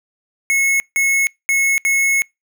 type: tone bursts at uneven times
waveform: square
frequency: 2185 Hz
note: C#7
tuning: 26 cents flat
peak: -14 dBFS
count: 4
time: 0.5-0.8 / 0.96-1.27 / 1.49-1.78 / 1.85-2.22 s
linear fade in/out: 0 ms
effects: noise-tail reverb RT60 0.2 s tail -26 dB re dry